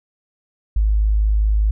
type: tone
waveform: sine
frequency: 52.5 Hz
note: G#1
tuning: 19 cents sharp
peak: -13 dBFS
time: 0.76-1.71 s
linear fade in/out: 5 ms
effects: none